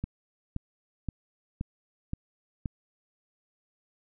click train, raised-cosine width 5 ms, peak -19 dBFS, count 6, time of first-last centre 0.04-2.658 s, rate 1.91 Hz, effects none

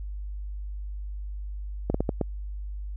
slowing click train, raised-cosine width 2 ms, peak -11 dBFS, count 5, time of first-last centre 1.9-2.213 s, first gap 44 ms, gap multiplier 1.4, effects added 50 Hz sine -32 dBFS peak until 2.96 s

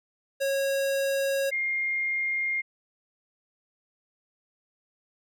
square / sine tone pair in turn, 548 / 2122 Hz, C#5 / C7, -20 / +24 cents, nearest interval octave + major seventh, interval 2344 cents, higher second, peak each -25 dBFS, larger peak neither, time 0.4-1.51 / 1.51-2.62 s, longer neither, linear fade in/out 20 ms, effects none

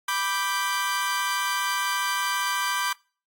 sawtooth chord, G major, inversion first, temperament equal, 987.8 / 1174.7 / 1568 Hz, B5 / D6 / G6, 0 / 0 / 0 cents, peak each -25 dBFS, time 0.08-2.93 s, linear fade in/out 5 ms, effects noise-tail reverb RT60 0.4 s tail -26 dB re dry + AAC 64 kbps

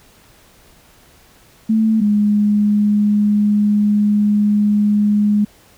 sine tone pair in turn, 220.2 / 207.8 Hz, A3 / G#3, +2 / +1 cents, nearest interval minor second, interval 101 cents, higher first, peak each -11 dBFS, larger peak neither, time 1.69-2.01 / 2.01-5.45 s, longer second, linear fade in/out 10 ms, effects pink hiss -49 dBFS RMS until 5.77 s

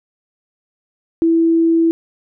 sine tone, 330 Hz, E4, 2 cents sharp, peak -10 dBFS, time 1.22-1.91 s, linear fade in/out 0 ms, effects none

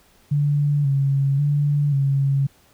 sine tone with vibrato, 141.6 Hz, C#3, 37 cents sharp, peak -16 dBFS, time 0.31-2.47 s, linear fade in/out 10 ms, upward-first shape square, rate 0.93 Hz, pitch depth 45 cents each way, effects pink hiss -56 dBFS RMS until 2.73 s

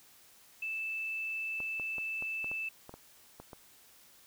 sine tone, 2637 Hz, E7, in tune, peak -34 dBFS, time 0.62-2.69 s, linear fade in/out 5 ms
clicks, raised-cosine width 1 ms, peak -32 dBFS, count 10, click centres 1.603 / 1.798 / 1.983 / 2.224 / 2.444 / 2.515 / 2.894 / 2.94 / 3.4 / 3.532 s
effects white hiss -60 dBFS RMS until 4.26 s

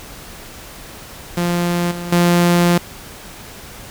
sawtooth tone with level steps, 174 Hz, F3, 6 cents flat, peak -12 / -21 / -7 dBFS, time 1.37-2.78 s, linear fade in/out 5 ms, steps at 1.91 / 2.12 s, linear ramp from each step 5 ms, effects pink hiss -36 dBFS RMS until 3.9 s

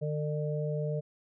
harmonic tone, 150.3 Hz, D3, 40 cents sharp, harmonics 1 / 3 / 4, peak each -31 / -36 / -37 dBFS, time 0.01-1.01 s, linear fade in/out 20 ms, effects none

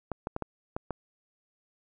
clicks, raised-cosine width 1 ms, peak -18 dBFS, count 6, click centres 0.117 / 0.271 / 0.364 / 0.423 / 0.765 / 0.907 s, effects none

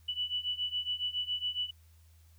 sine beating tone pair, 2960 / 2967.2 Hz, F#7 / F#7, 0 / +4 cents, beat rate 7.2 Hz, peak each -36 / -34 dBFS, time 0.08-1.71 s, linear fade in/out 10 ms, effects added 81 Hz sine -57 dBFS peak until 2.38 s + white hiss -69 dBFS RMS until 2.38 s

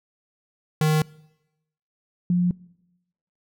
square / sine tone pair in turn, 154.7 / 177.42 Hz, D#3 / F3, -10 / +28 cents, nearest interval major second, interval 238 cents, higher second, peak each -18 / -17 dBFS, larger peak second, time 0.81-1.02 / 2.3-2.51 s, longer neither, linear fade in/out 2 ms, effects noise-tail reverb RT60 0.9 s tail -23 dB re dry

